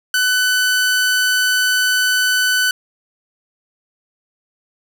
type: tone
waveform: sawtooth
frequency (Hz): 1500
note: F#6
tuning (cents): +23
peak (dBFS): -10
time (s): 0.14-2.71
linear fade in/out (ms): 2
effects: none